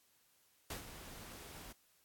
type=noise with ADSR envelope; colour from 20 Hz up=pink; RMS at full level=-42 dBFS; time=0.7-1.73 s; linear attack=5 ms; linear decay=110 ms; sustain=-10 dB; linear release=11 ms; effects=white hiss -72 dBFS RMS until 2.04 s + AAC 64 kbps